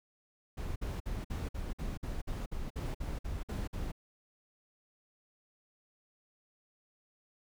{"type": "noise bursts", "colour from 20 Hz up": "brown", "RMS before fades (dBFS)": -37, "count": 14, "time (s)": [0.57, 3.919], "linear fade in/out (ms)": 10, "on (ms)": 190, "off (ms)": 53, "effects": []}